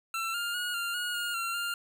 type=tone with pitch steps; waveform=25% pulse; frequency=1344 / 1404 / 1446 / 1394 / 1444 / 1423 / 1369 / 1399 Hz; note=E6 / F6 / F#6 / F6 / F#6 / F6 / F6 / F6; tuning=+33 / +9 / -40 / -4 / -43 / +32 / -35 / +3 cents; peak=-27 dBFS; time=0.14-1.74 s; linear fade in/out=2 ms; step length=200 ms; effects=none